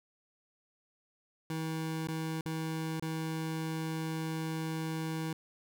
25% pulse tone with dropouts, 160 Hz, D#3, 49 cents sharp, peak -30 dBFS, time 1.5-5.33 s, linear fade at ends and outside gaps 2 ms, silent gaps 2.072-2.085 / 2.41-2.458 / 2.997-3.024 s, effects none

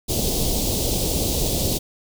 pink band-stop noise, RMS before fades -22 dBFS, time 0.08-1.79 s, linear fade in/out 20 ms, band 660 to 3500 Hz, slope 24 dB/octave, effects none

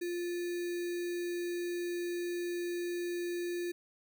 sine tone with sample-and-hold, 349.2 Hz, F4, in tune, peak -33 dBFS, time 0.01-3.72 s, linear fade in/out 10 ms, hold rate 2100 Hz, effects none

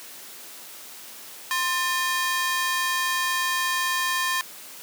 sawtooth ring-modulated tone, 1416 Hz, F6, 23 cents sharp, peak -16 dBFS, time 1.51-4.41 s, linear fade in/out 0 ms, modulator 370 Hz, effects white hiss -42 dBFS RMS until 4.82 s + high-pass 200 Hz 12 dB/octave

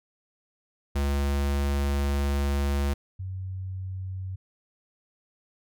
square / sine tone pair in turn, 70.4 / 93.97 Hz, C#2 / F#2, +27 / +27 cents, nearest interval perfect fourth, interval 500 cents, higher second, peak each -24 / -31 dBFS, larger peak first, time 0.95-2.94 / 3.19-4.36 s, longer first, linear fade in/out 10 ms, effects none

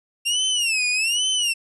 sawtooth tone with vibrato, 2742 Hz, F7, 32 cents flat, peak -16 dBFS, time 0.25-1.54 s, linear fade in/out 20 ms, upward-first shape sine, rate 1.2 Hz, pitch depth 190 cents each way, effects resampled to 24000 Hz

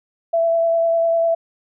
sine tone with vibrato, 666 Hz, E5, 18 cents sharp, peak -14 dBFS, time 0.33-1.35 s, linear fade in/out 10 ms, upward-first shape triangle, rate 10 Hz, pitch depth 14 cents each way, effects none

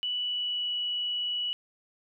sine tone with pitch glide, 2960 to 2941 Hz, F#7 to F#7, 0 to -11 cents, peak -28 dBFS, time 0.03-1.53 s, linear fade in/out 0 ms, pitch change -11 cents, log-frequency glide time 0.16-0.75 s, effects none

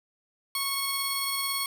15% pulse tone pair together, 1100 / 4382 Hz, C#6 / C#8, -14 / -21 cents, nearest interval 2 octaves, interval 2393 cents, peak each -24 dBFS, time 0.55-1.66 s, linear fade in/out 2 ms, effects none

